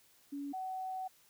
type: tone pair in turn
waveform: sine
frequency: 283.2 / 752.1 Hz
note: C#4 / F#5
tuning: +37 / +28 cents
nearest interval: octave + perfect fourth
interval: 1691 cents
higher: second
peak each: -38 / -37 dBFS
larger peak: second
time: 0.32-0.53 / 0.53-1.08 s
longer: second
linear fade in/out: 10 ms
effects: white hiss -66 dBFS RMS until 1.29 s